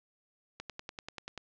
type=click train; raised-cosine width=0.2 ms; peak=-23 dBFS; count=9; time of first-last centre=0.6-1.377 s; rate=10.3 Hz; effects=low-pass 6000 Hz 12 dB/octave